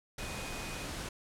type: tone in noise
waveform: sine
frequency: 2489 Hz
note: D#7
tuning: in tune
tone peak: -47 dBFS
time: 0.19-0.85 s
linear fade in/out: 5 ms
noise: pink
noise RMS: -40 dBFS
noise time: 0.18-1.09 s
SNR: -10 dB
effects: low-pass 10000 Hz 12 dB/octave